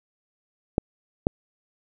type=clicks; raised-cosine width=2 ms; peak=-6 dBFS; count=2; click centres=0.781 / 1.269 s; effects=none